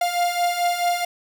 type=beating tone pair; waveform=45% pulse; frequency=698.5 / 703.1 Hz; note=F5 / F5; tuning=0 / +11 cents; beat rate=4.6 Hz; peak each=-25 / -21 dBFS; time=0.01-1.05 s; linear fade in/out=5 ms; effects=none